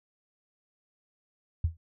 sine tone with exponential decay, 82.4 Hz, E2, in tune, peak -20 dBFS, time 1.64-1.77 s, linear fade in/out 5 ms, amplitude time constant 27 ms, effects none

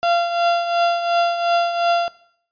35% pulse tone with tremolo, 688 Hz, F5, 26 cents flat, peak -12 dBFS, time 0.03-2.08 s, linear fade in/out 0 ms, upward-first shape triangle, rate 2.8 Hz, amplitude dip 65%, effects noise-tail reverb RT60 0.6 s tail -18 dB re dry + resampled to 11025 Hz

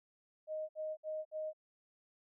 sine tone bursts, 622.3 Hz, D#5, in tune, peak -37 dBFS, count 4, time 0.47-1.533 s, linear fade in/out 50 ms, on 220 ms, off 61 ms, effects none

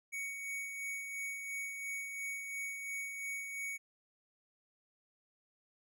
square tone with tremolo, 2236 Hz, C#7, 14 cents sharp, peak -38 dBFS, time 0.12-3.78 s, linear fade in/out 20 ms, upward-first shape sine, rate 2.9 Hz, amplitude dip 40%, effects none

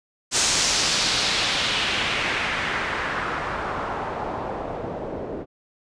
white noise with low-pass filter sweep, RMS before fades -25 dBFS, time 0.31-5.46 s, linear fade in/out 50 ms, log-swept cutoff 7100 to 450 Hz, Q 1.6, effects resampled to 22050 Hz

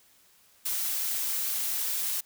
blue noise, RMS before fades -30 dBFS, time 0.65-2.21 s, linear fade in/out 10 ms, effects white hiss -61 dBFS RMS until 2.25 s

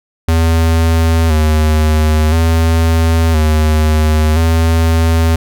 square tone with vibrato, 79.7 Hz, D#2, 42 cents sharp, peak -9 dBFS, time 0.28-5.36 s, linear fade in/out 5 ms, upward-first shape square, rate 0.49 Hz, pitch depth 48 cents each way, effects none

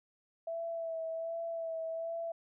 sine tone with vibrato, 659.3 Hz, E5, in tune, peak -35 dBFS, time 0.47-2.32 s, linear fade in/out 5 ms, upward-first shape sine, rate 1.3 Hz, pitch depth 25 cents each way, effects none

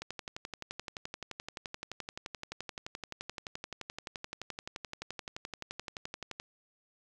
click train, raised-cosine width 0.2 ms, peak -22 dBFS, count 75, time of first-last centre 0.02-6.399 s, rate 11.6 Hz, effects none

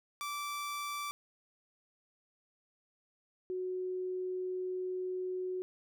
sawtooth / sine tone pair in turn, 1165 / 368.5 Hz, D6 / F#4, -14 / -7 cents, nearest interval octave + minor sixth, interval 1993 cents, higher first, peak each -33 / -34 dBFS, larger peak first, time 0.21-1.11 / 3.5-5.62 s, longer second, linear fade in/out 0 ms, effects none

